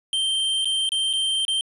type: tone with dropouts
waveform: square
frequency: 3139 Hz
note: G7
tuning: 2 cents sharp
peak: -21 dBFS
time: 0.13-1.61 s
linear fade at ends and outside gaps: 1 ms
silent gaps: 0.646-0.655 / 0.891-0.919 / 1.13-1.135 / 1.451-1.481 s
effects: resampled to 24000 Hz